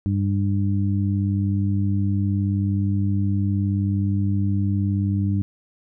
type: harmonic tone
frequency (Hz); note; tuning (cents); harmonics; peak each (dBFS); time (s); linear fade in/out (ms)
99.2; G2; +21; 1 / 2 / 3; -20 / -24 / -29; 0.06-5.42; 0
effects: none

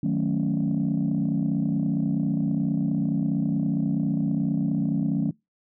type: chord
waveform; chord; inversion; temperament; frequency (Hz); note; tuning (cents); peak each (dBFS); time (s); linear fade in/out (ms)
sine; D# half-diminished seventh; none; equal; 155.56 / 185 / 220 / 277.2; D#3 / F#3 / A3 / C#4; 0 / 0 / 0 / 0; -26; 0.03-5.31; 5
effects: noise-tail reverb RT60 0.2 s tail -25 dB re dry + tanh soft clip ceiling -16 dBFS

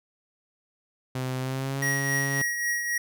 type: tone with pitch glide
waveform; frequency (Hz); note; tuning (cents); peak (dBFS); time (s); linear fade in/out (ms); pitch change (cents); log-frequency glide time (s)
sawtooth; 129.1 to 138.37; C3 to C#3; -23 to -3; -24; 1.15-2.42; 5; +120; 1.39-1.84
type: tone with tremolo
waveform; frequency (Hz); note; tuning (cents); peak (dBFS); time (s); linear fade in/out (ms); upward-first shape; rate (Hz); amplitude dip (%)
square; 1900; A#6; +33; -24; 1.82-2.98; 5; triangle; 3.7; 50
effects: none

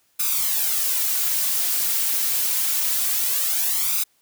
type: noise with flanger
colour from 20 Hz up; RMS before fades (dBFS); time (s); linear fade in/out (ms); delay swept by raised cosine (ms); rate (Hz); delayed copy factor
blue; -22; 0.19-4.04; 10; 0.8 to 4.4; 0.26; +0.8
effects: white hiss -64 dBFS RMS until 4.21 s

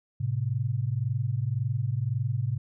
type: tone pair together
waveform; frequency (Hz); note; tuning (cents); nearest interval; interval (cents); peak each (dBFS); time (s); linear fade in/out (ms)
sine; 108.95 / 130.81; A2 / C3; -17 / 0; minor third; 317; -28; 0.2-2.58; 10
effects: none

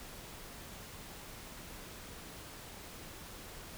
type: silence
effects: pink hiss -49 dBFS RMS until 3.77 s

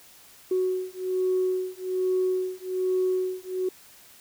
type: beating tone pair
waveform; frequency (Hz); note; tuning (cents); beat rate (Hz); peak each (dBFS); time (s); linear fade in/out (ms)
sine; 370 / 371.2; F#4 / F#4; 0 / +6; 1.2; -26; 0.51-3.69; 5
effects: tanh soft clip ceiling -16 dBFS + white hiss -52 dBFS RMS until 4.2 s

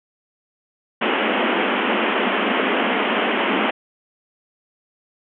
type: band-pass noise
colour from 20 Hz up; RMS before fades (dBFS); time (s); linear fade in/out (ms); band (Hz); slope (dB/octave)
pink; -20; 1.01-3.71; 10; 200 to 3200; 96
effects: none

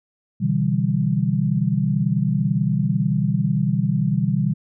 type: chord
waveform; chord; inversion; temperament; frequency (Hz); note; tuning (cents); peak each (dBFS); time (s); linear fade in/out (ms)
sine; E minor seventh; second; equal with one note detuned; 126.5 / 146.83 / 164.81 / 196; B2 / D3 / E3 / G3; +42 / 0 / 0 / 0; -23 / -23 / -23 / -22; 0.4-4.54; 20
effects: none

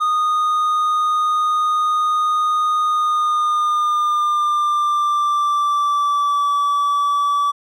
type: tone with pitch glide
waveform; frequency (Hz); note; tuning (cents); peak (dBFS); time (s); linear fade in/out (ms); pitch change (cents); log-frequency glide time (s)
triangle; 1234 to 1151.4; D#6 to D6; -15 to -35; -13; 0-7.52; 20; -120; 2.83-6.51
effects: none

